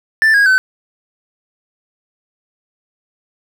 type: tone with pitch steps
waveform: triangle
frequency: 1769 / 1641 / 1522.3 Hz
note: A6 / G#6 / F#6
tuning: +9 / -21 / +49 cents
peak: -6 dBFS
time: 0.22-0.58 s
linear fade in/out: 0 ms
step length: 120 ms
effects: none